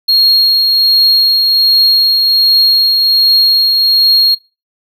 triangle tone with tremolo, 4269 Hz, C8, 34 cents sharp, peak -4 dBFS, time 0.08-4.35 s, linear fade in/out 10 ms, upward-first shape triangle, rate 1.3 Hz, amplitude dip 30%, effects noise-tail reverb RT60 0.3 s tail -24 dB re dry

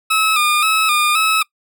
20% pulse tone with vibrato, 1252 Hz, D#6, 10 cents sharp, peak -8 dBFS, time 0.1-1.43 s, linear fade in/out 10 ms, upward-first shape square, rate 1.9 Hz, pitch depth 57 cents each way, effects noise-tail reverb RT60 0.1 s tail -24 dB re dry

